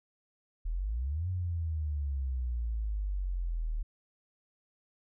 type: exponential two-way sweep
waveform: sine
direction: up then down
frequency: 37.63 to 92.9 to 37.63 Hz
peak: -30 dBFS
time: 0.65-3.83 s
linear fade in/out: 10 ms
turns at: 1.29 s
effects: none